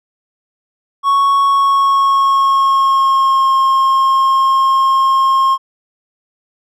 triangle tone with pitch glide, 1108.7 to 1070.9 Hz, C#6 to C6, 0 to +40 cents, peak -7 dBFS, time 1.03-5.58 s, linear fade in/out 50 ms, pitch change -60 cents, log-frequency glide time 1.44-3.55 s, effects none

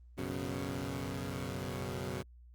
15% pulse chord, F# suspended fourth, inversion none, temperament equal, 92.5 / 123.47 / 138.59 Hz, F#2 / B2 / C#3, 0 / 0 / 0 cents, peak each -34 / -35 / -35 dBFS, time 0.17-2.23 s, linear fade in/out 20 ms, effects added 60 Hz sine -53 dBFS peak until 2.54 s + Opus 24 kbps

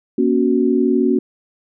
sine chord, F# major, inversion first, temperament equal with one note detuned, 237.6 / 277.2 / 370 Hz, A#3 / C#4 / F#4, +33 / 0 / 0 cents, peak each -17 dBFS, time 0.18-1.19 s, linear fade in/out 5 ms, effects none

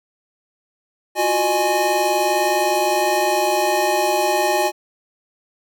square tone cluster, 346.6 / 366.3 / 610 / 833 Hz, F4 / F#4 / D#5 / G#5, -13 / -17 / -34 / +5 cents, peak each -28 / -24 / -22 / -20 dBFS, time 1.15-4.72 s, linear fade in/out 50 ms, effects none

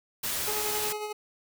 white noise, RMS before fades -31 dBFS, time 0.23-0.93 s, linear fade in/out 10 ms
25% pulse tone with tremolo, 422.5 Hz, G#4, 30 cents sharp, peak -27 dBFS, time 0.47-1.13 s, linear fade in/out 10 ms, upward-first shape sine, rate 11 Hz, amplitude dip 45%
effects none

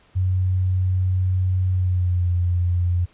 sine tone with pitch glide, 92.5 to 88.37 Hz, F#2 to F2, 0 to +21 cents, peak -17 dBFS, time 0.15-3.06 s, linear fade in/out 20 ms, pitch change -79 cents, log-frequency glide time 1.7-2.29 s, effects pink hiss -56 dBFS RMS until 3.13 s + resampled to 8000 Hz

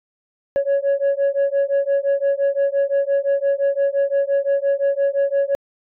sine beating tone pair, 554.4 / 560.2 Hz, C#5 / C#5, 0 / +18 cents, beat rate 5.8 Hz, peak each -17 dBFS, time 0.56-5.55 s, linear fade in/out 0 ms, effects tanh soft clip ceiling -13 dBFS

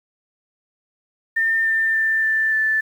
sine tone with pitch steps, 1806 / 1793.5 / 1781.1 / 1768.8 / 1756.6 Hz, A6 / A6 / A6 / A6 / A6, +45 / +33 / +21 / +9 / -3 cents, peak -16 dBFS, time 1.36-2.81 s, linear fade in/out 10 ms, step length 290 ms, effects 8-bit

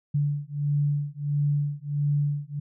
sine beating tone pair, 144.4 / 145.9 Hz, D3 / D3, -29 / -11 cents, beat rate 1.5 Hz, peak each -26 dBFS, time 0.14-2.6 s, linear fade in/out 10 ms, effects none

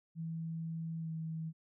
sine tone with pitch glide, 163.4 to 160.87 Hz, E3 to E3, -15 to -42 cents, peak -37 dBFS, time 0.15-1.53 s, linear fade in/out 50 ms, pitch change -27 cents, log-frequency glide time 1-1.1 s, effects none

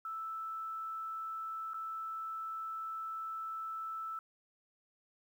sine tone with dropouts, 1318.5 Hz, E6, in tune, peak -38 dBFS, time 0.05-4.19 s, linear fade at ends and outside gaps 2 ms, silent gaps 1.735-1.742 s, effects 11-bit

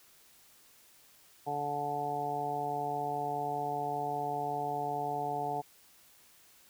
harmonic tone, 145.1 Hz, D3, 21 cents flat, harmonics 1 / 2 / 3 / 4 / 5 / 6, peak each -44 / -45 / -40 / -46 / -34 / -38 dBFS, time 1.46-5.62 s, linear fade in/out 20 ms, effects white hiss -61 dBFS RMS until 6.69 s

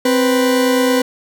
40% pulse tone pair together, 261.6 / 493.9 Hz, C4 / B4, 0 / 0 cents, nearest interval major seventh, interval 1100 cents, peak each -14 dBFS, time 0.05-1.02 s, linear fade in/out 5 ms, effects none

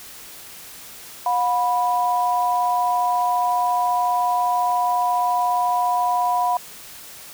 sine tone pair together, 719 / 984.6 Hz, F#5 / B5, -50 / -6 cents, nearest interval perfect fourth, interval 544 cents, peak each -20 dBFS, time 1.26-6.57 s, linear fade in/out 2 ms, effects white hiss -40 dBFS RMS until 7.33 s

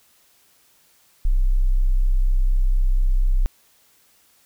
sine tone, 32.08 Hz, C1, 33 cents flat, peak -14 dBFS, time 1.25-3.46 s, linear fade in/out 0 ms, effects white hiss -58 dBFS RMS until 4.45 s

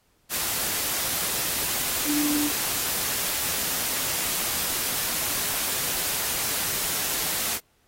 sine tone in noise, 295 Hz, D4, 8 cents sharp, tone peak -23 dBFS, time 2.05-2.51 s, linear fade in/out 50 ms, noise white, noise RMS -27 dBFS, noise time 0.29-7.6 s, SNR +1 dB, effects pink hiss -66 dBFS RMS until 7.87 s + AAC 48 kbps

